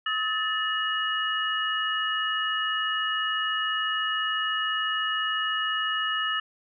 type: tone cluster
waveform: sine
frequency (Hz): 1278 / 1760 / 2896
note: D#6 / A6 / F#7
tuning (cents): +46 / 0 / -38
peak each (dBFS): -29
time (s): 0.06-6.4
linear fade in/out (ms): 5
effects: none